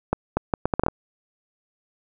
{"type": "accelerating click train", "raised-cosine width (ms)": 1, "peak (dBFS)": -6, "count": 9, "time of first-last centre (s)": [0.13, 0.884], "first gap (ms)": 240, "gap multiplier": 0.7, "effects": []}